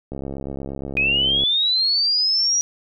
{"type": "click train", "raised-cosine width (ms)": 2, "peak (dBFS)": -17, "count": 91, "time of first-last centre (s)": [0.12, 1.436], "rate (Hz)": 68.4}
{"type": "linear sweep", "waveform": "sine", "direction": "up", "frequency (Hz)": [2474, 5800], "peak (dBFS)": -16, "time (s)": [0.97, 2.61], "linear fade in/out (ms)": 0}
{"effects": []}